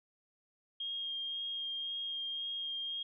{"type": "tone with vibrato", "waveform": "sine", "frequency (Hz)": 3233, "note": "G#7", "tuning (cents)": -47, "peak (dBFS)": -36, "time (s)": [0.8, 3.03], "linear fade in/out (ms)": 5, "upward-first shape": "sine", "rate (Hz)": 1.9, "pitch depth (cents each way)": 12, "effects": []}